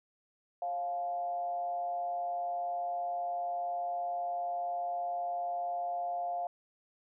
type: tone with frequency modulation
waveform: sine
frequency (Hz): 701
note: F5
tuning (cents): +6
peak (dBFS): -32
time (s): 0.62-6.47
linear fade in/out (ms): 2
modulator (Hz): 159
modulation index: 0.42
effects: none